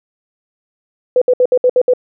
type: tone bursts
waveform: sine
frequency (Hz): 501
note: B4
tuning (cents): +25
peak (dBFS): -7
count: 7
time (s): 1.16-1.936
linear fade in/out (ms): 2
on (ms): 56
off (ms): 64
effects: none